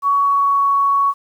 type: tone with pitch glide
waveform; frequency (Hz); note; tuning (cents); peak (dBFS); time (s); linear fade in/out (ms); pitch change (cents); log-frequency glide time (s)
sine; 1123 to 1116.5; C#6 to C#6; +22 to +12; -12; 0.02-1.14; 50; -10; 0.17-0.69
effects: 8-bit